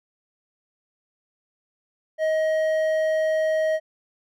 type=tone with hard clipping; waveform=sine; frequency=630 Hz; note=D#5; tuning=21 cents sharp; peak=-21 dBFS; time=2.18-3.8 s; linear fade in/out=50 ms; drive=6 dB; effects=none